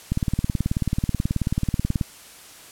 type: click train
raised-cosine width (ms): 5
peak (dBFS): -9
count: 36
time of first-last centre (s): 0.12-2.012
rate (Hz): 18.5
effects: white hiss -45 dBFS RMS until 2.71 s + low-pass 12000 Hz 12 dB/octave